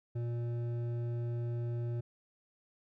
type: tone with hard clipping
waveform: sine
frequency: 118.8 Hz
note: A#2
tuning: 33 cents sharp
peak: -35 dBFS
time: 0.15-2.01 s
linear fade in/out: 10 ms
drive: 9 dB
effects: none